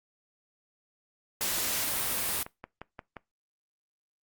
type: click train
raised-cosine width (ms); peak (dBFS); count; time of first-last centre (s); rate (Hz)
0.5; -25; 11; 1.41-3.167; 5.69
type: noise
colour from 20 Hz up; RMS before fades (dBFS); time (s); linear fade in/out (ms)
white; -30; 1.41-2.43; 2
effects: noise-tail reverb RT60 0.2 s tail -20 dB re dry + Opus 48 kbps